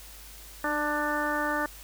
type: harmonic tone with a mistuned harmonic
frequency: 296.3 Hz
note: D4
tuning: 15 cents sharp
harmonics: 1 / 2 / 3 / 4 / 5 / 6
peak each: -33 / -33 / -33 / -33 / -33 / -33 dBFS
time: 0.64-1.66 s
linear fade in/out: 2 ms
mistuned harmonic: 1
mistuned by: +21 cents
effects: added 50 Hz sine -48 dBFS peak until 1.83 s + white hiss -48 dBFS RMS until 1.83 s